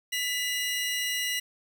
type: tone pair together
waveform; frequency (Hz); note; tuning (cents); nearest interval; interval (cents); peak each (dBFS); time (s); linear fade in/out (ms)
sawtooth; 1993 / 2854; B6 / F7; +15 / +37; tritone; 622; -27; 0.12-1.4; 10
effects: none